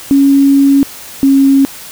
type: tone pair in turn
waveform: sine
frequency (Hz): 277.2 / 273.2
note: C#4 / C#4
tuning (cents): 0 / -25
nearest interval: unison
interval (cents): 25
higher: first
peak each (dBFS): -4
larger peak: neither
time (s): 0.11-0.83 / 1.23-1.65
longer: first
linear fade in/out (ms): 0
effects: white hiss -30 dBFS RMS until 1.91 s